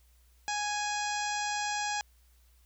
harmonic tone, 830.6 Hz, G#5, in tune, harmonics 1 / 2 / 3 / 4 / 5 / 6 / 7 / 8 / 9, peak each -33 / -37 / -40 / -43 / -44 / -43 / -42 / -45 / -43 dBFS, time 0.48-2.01 s, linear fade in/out 0 ms, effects added 60 Hz sine -60 dBFS peak until 2.65 s + white hiss -69 dBFS RMS until 2.65 s

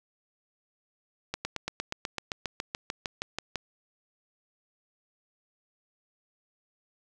slowing click train, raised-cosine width 0.2 ms, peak -14 dBFS, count 17, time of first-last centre 1.34-3.557 s, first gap 110 ms, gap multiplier 1.03, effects none

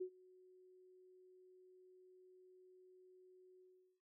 sine tone with ADSR envelope, 368.6 Hz, F#4, 7 cents flat, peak -39 dBFS, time 0-4.01 s, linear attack 15 ms, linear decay 80 ms, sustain -24 dB, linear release 400 ms, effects none

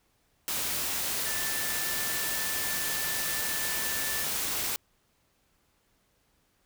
sine tone in noise, 1762 Hz, A6, 2 cents sharp, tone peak -37 dBFS, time 1.26-4.24 s, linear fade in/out 0 ms, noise white, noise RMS -31 dBFS, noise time 0.48-4.76 s, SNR -9 dB, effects pink hiss -70 dBFS RMS until 6.65 s

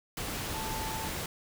sine tone in noise, 881 Hz, A5, 2 cents sharp, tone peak -38 dBFS, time 0.54-1.08 s, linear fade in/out 2 ms, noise pink, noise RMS -36 dBFS, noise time 0.17-1.26 s, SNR -5 dB, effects none

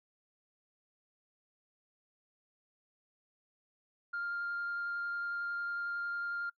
sine tone with vibrato, 1400 Hz, F6, 4 cents sharp, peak -33 dBFS, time 4.13-6.5 s, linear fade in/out 10 ms, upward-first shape triangle, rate 11 Hz, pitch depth 8 cents each way, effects noise-tail reverb RT60 0.1 s tail -25 dB re dry + tanh soft clip ceiling -31 dBFS

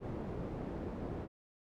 white low-pass noise, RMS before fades -41 dBFS, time 0-1.28 s, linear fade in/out 50 ms, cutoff 370 Hz, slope 12 dB/octave, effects none

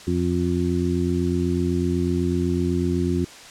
harmonic tone, 88 Hz, F2, 14 cents sharp, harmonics 1 / 2 / 3 / 4, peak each -25 / -25 / -25 / -25 dBFS, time 0.07-3.25 s, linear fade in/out 5 ms, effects white hiss -42 dBFS RMS until 3.5 s + low-pass 7000 Hz 12 dB/octave

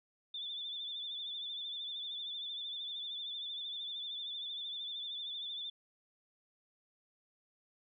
sine tone with vibrato, 3520 Hz, A7, in tune, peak -39 dBFS, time 0.34-5.7 s, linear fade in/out 5 ms, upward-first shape sine, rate 13 Hz, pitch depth 52 cents each way, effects none

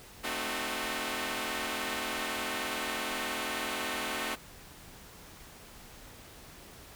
5% pulse chord, A diminished seventh, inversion none, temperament equal with one note detuned, 220 / 261.6 / 304.7 / 370 Hz, A3 / C4 / Eb4 / Gb4, 0 / 0 / -36 / 0 cents, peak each -27 dBFS, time 0.23-4.36 s, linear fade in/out 20 ms, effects pink hiss -51 dBFS RMS until 6.95 s

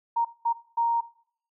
sine tone bursts at uneven times, 932 Hz, A#5, 1 cent flat, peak -21 dBFS, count 3, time 0.16-0.25 / 0.45-0.53 / 0.77-1.01 s, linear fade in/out 10 ms, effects noise-tail reverb RT60 0.6 s tail -19 dB re dry

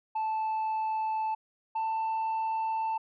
sine tone pair in turn, 876 / 888.2 Hz, A5 / A5, -8 / +16 cents, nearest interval unison, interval 24 cents, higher second, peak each -25 dBFS, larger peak neither, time 0.15-1.35 / 1.75-2.98 s, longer second, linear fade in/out 10 ms, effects tanh soft clip ceiling -27 dBFS

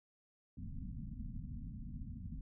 pink low-pass noise, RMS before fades -45 dBFS, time 0.57-2.41 s, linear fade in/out 2 ms, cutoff 260 Hz, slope 96 dB/octave, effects none

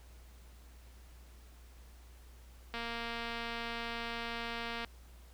click train, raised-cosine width 0.3 ms, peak -24 dBFS, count 492, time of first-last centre 2.74-4.847 s, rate 233 Hz, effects added 60 Hz sine -53 dBFS peak until 5.33 s + pink hiss -63 dBFS RMS until 5.33 s

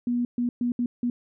sine tone bursts at uneven times, 242 Hz, B3, 35 cents flat, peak -22 dBFS, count 5, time 0.07-0.25 / 0.38-0.49 / 0.61-0.72 / 0.79-0.86 / 1.03-1.1 s, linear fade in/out 2 ms, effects none

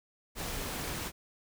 pink noise, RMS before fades -37 dBFS, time 0.35-1.12 s, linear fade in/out 50 ms, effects none

